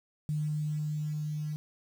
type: tone with level ramp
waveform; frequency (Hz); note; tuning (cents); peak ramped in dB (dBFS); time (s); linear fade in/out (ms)
sine; 151.4; D#3; -47; -28 to -32; 0.29-1.56; 0
effects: 9-bit